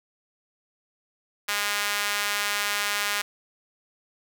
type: tone with high-pass filter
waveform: sawtooth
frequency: 204.9 Hz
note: G#3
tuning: 23 cents flat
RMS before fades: -27 dBFS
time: 1.48-3.22 s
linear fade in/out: 10 ms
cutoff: 1600 Hz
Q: 1
effects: none